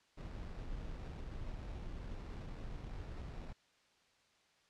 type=noise with sample-and-hold; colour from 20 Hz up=brown; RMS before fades=-45 dBFS; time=0.17-3.53 s; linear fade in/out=10 ms; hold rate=3150 Hz; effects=white hiss -71 dBFS RMS until 4.69 s + low-pass 5000 Hz 12 dB/octave